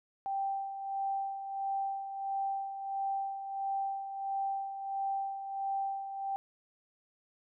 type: tone with tremolo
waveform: sine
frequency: 784 Hz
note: G5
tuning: in tune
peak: -30 dBFS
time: 0.26-6.36 s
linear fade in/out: 0 ms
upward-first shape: sine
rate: 1.5 Hz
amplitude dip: 60%
effects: none